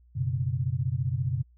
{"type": "chord", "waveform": "sine", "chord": "F# suspended fourth", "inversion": "none", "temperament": "equal", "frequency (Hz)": [92.5, 123.47, 138.59], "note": ["F#2", "B2", "C#3"], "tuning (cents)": [0, 0, 0], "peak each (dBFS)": [-32, -28, -30], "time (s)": [0.15, 1.43], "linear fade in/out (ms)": 20, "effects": ["added 60 Hz sine -55 dBFS peak until 1.57 s"]}